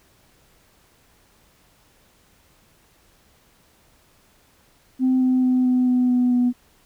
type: tone with pitch steps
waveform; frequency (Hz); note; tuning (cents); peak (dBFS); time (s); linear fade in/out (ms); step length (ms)
sine; 258.1 / 256 / 254 / 251.9 / 249.9 / 247.9 / 245.9; C4 / C4 / B3 / B3 / B3 / B3 / B3; -23 / -38 / +49 / +34 / +21 / +7 / -7; -14; 4.99-6.53; 50; 220
effects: tanh soft clip ceiling -12 dBFS + pink hiss -58 dBFS RMS until 6.85 s